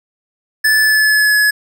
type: tone with pitch glide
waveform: square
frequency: 1741 to 1698.3 Hz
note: A6 to G#6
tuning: -19 to +38 cents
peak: -10 dBFS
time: 0.64-1.51 s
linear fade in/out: 10 ms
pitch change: -43 cents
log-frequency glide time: 0.8-1.36 s
effects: none